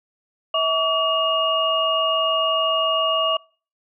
sine tone cluster, 645 / 1142 / 2851 Hz, E5 / D6 / F7, -38 / -49 / +35 cents, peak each -22 dBFS, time 0.54-3.37 s, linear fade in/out 5 ms, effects noise-tail reverb RT60 0.4 s tail -25 dB re dry

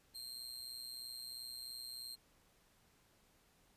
sawtooth tone with amplitude modulation, 4186 Hz, C8, in tune, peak -40 dBFS, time 0.14-2.16 s, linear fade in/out 20 ms, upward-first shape sine, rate 123 Hz, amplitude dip 70%, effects pink hiss -71 dBFS RMS until 3.76 s + resampled to 32000 Hz

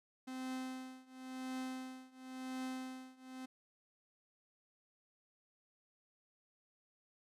45% pulse tone with tremolo, 258.7 Hz, C4, 19 cents flat, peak -39 dBFS, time 0.27-3.46 s, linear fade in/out 10 ms, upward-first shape triangle, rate 0.95 Hz, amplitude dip 95%, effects low-pass 11000 Hz 12 dB/octave

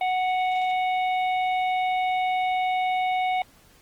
harmonic tone with a mistuned harmonic, 740 Hz, F#5, in tune, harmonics 1 / 3 / 4 / 5, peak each -22 / -31 / -41 / -41 dBFS, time 0.01-3.42 s, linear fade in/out 2 ms, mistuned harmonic 4, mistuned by -41 cents, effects pink hiss -56 dBFS RMS until 3.81 s + Opus 24 kbps

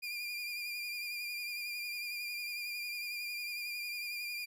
30% pulse tone with vibrato, 2409 Hz, D7, 43 cents sharp, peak -35 dBFS, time 0.02-4.46 s, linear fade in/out 20 ms, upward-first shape triangle, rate 11 Hz, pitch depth 41 cents each way, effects none

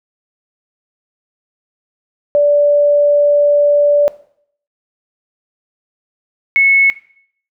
sine tone pair in turn, 582 / 2197 Hz, D5 / C#7, -16 / -16 cents, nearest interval octave + major seventh, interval 2300 cents, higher second, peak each -7 dBFS, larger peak neither, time 2.35-4.08 / 6.56-6.9 s, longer first, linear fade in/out 0 ms, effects noise-tail reverb RT60 0.6 s tail -18 dB re dry

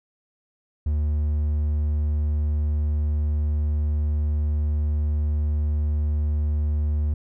triangle tone, 75 Hz, D2, 37 cents sharp, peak -18 dBFS, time 0.86-7.14 s, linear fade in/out 5 ms, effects none

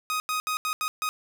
sawtooth tone bursts at uneven times, 1252 Hz, D#6, 10 cents sharp, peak -22 dBFS, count 6, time 0.1-0.2 / 0.29-0.4 / 0.47-0.57 / 0.65-0.73 / 0.81-0.88 / 1.02-1.09 s, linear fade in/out 0 ms, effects none

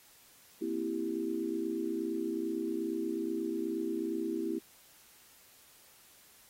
sine chord, C dominant seventh, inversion third, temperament equal, 233.1 / 261.6 / 329.6 / 392 Hz, Bb3 / C4 / E4 / G4, 0 / 0 / 0 / 0 cents, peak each -40 / -40 / -34 / -38 dBFS, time 0.61-4.59 s, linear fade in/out 10 ms, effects white hiss -60 dBFS RMS until 6.49 s + AAC 48 kbps

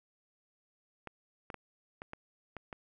clicks, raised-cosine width 0.5 ms, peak -27 dBFS, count 7, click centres 1.073 / 1.502 / 1.543 / 2.019 / 2.134 / 2.567 / 2.728 s, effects none

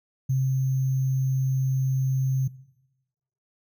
sine tone with sample-and-hold, 131.9 Hz, C3, 14 cents sharp, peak -20 dBFS, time 0.29-2.48 s, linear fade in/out 10 ms, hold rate 6300 Hz, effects noise-tail reverb RT60 1.0 s tail -20 dB re dry

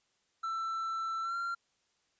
triangle tone with pitch glide, 1334 to 1377.9 Hz, E6 to F6, +20 to -24 cents, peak -31 dBFS, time 0.43-1.55 s, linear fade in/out 10 ms, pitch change +56 cents, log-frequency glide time 1.22-1.36 s, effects white hiss -75 dBFS RMS until 2.19 s + resampled to 16000 Hz

